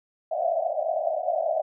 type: band-pass noise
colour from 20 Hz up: white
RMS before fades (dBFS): -26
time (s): 0.31-1.62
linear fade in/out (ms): 10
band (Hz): 600 to 710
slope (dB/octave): 96
effects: none